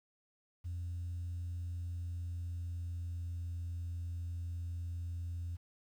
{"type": "tone with pitch glide", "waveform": "sine", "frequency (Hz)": [87, 86.05], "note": ["F2", "F2"], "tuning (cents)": [-6, -25], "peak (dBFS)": -36, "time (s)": [0.64, 5.57], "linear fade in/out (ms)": 20, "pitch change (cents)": -19, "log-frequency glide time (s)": [1.47, 3.5], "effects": ["tanh soft clip ceiling -34 dBFS", "11-bit"]}